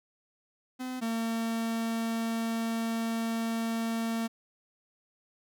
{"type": "tone pair in turn", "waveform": "45% pulse", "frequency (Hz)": [255.2, 227.5], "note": ["C4", "A#3"], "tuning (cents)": [-43, -42], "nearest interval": "major second", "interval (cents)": 199, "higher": "first", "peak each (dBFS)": [-34, -29], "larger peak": "second", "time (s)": [[0.79, 1.01], [1.01, 4.28]], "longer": "second", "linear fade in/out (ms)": 20, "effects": []}